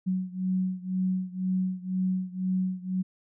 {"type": "beating tone pair", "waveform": "sine", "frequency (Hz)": [185, 187], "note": ["F#3", "F#3"], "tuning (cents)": [0, 19], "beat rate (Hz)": 2, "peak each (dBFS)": [-28, -30], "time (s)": [0.06, 3.03], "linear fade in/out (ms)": 20, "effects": []}